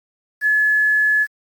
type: tone with quantisation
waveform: sine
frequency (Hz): 1710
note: A6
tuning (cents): -50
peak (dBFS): -13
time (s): 0.41-1.27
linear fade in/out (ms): 50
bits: 7
effects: Opus 48 kbps